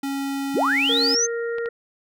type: tone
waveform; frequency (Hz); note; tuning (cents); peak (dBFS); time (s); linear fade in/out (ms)
square; 275.7; C#4; -9; -25; 0.03-1.15; 5
type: linear sweep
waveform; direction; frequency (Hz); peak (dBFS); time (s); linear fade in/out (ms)
sine; up; 130.6 to 6390; -18; 0.54-1.27; 20
type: harmonic tone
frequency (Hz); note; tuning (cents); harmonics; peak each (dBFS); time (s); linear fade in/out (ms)
466.2; A#4; 0; 1 / 3 / 4; -24 / -34 / -36; 0.89-1.69; 5
type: clicks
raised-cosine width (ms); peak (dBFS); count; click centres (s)
0.3; -22; 2; 1.584 / 1.659
effects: none